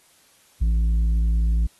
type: tone with tanh clipping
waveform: triangle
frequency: 55.7 Hz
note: A1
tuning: 22 cents sharp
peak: -18 dBFS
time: 0.61-1.67 s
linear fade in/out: 10 ms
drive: 10 dB
effects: white hiss -57 dBFS RMS until 1.79 s + AAC 32 kbps